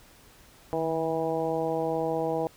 harmonic tone with a mistuned harmonic, 162.2 Hz, E3, 28 cents flat, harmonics 1 / 2 / 3 / 4 / 5 / 6, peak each -37 / -33 / -29 / -32 / -33 / -40 dBFS, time 0.73-2.47 s, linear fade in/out 0 ms, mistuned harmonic 1, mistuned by -53 cents, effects pink hiss -55 dBFS RMS until 2.56 s

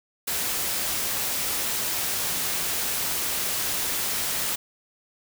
white noise, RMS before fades -27 dBFS, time 0.27-4.56 s, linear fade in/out 10 ms, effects none

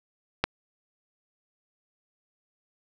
click, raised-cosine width 0.3 ms, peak -6 dBFS, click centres 0.44 s, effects none

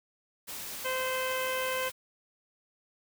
white noise, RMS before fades -40 dBFS, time 0.47-1.92 s, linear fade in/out 20 ms
harmonic tone, 517 Hz, C5, 21 cents flat, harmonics 1 / 2 / 3 / 4 / 5 / 6, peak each -33 / -36 / -38 / -39 / -40 / -41 dBFS, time 0.84-1.9 s, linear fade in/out 20 ms
effects none

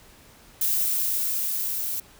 violet noise with level ramp, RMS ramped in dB -23 to -29 dBFS, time 0.61-2 s, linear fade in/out 5 ms, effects pink hiss -52 dBFS RMS until 2.19 s

